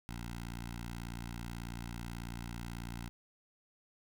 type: tone with notch filter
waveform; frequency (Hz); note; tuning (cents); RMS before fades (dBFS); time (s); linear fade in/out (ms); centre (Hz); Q
10% pulse; 58.27; A#1; 0; -43; 0.09-3.09; 0; 450; 0.71
effects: none